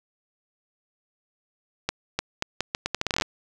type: accelerating click train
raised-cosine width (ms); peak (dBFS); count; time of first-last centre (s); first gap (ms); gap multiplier
0.2; -7; 16; 1.89-3.221; 300; 0.78
effects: none